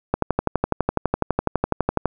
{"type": "click train", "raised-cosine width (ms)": 1, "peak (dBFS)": -4, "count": 24, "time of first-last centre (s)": [0.14, 2.057], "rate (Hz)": 12, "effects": []}